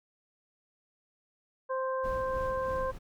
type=harmonic tone; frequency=523.3 Hz; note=C5; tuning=in tune; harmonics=1 / 2 / 3; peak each=-31 / -34 / -43 dBFS; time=1.69-2.92 s; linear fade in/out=20 ms
type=noise with tremolo; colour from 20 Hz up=brown; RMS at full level=-39 dBFS; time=2.03-2.99 s; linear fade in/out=20 ms; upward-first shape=sine; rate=3.2 Hz; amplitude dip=40%
effects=none